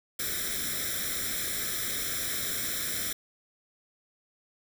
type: noise with comb filter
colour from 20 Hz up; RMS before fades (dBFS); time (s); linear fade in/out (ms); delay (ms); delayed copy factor
white; -32; 0.19-3.13; 5; 0.54; +0.9
effects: none